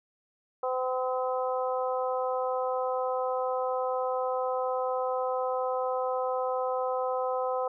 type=harmonic tone; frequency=255.8 Hz; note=C4; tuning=39 cents flat; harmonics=2 / 3 / 4 / 5; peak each=-29 / -33 / -35 / -37 dBFS; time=0.63-7.68 s; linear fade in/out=5 ms; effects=none